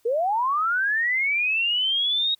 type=linear sweep; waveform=sine; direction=up; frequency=439.5 to 3799 Hz; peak=-20 dBFS; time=0.05-2.35 s; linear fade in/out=10 ms; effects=white hiss -65 dBFS RMS until 2.39 s